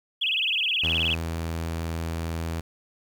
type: tone with vibrato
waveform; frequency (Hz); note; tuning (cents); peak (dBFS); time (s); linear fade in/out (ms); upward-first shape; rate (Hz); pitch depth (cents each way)
sine; 2923; F#7; -22; -22; 0.21-1.15; 10; sine; 19; 260
type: tone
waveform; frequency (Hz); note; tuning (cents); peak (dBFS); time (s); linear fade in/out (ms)
sawtooth; 82.41; E2; 0; -24; 0.83-2.61; 10
effects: 9-bit